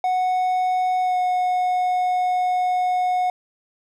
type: tone with pitch glide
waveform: triangle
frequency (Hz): 737 to 729.4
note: F#5 to F#5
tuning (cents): -7 to -25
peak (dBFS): -16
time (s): 0.04-3.3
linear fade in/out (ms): 2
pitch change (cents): -18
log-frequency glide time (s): 1.02-1.17
effects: none